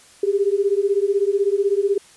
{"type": "beating tone pair", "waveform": "sine", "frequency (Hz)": [392, 408], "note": ["G4", "G#4"], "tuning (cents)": [0, -31], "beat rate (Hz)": 16, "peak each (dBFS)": -19, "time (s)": [0.23, 1.98], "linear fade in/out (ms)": 5, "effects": ["white hiss -49 dBFS RMS until 2.16 s", "resampled to 24000 Hz"]}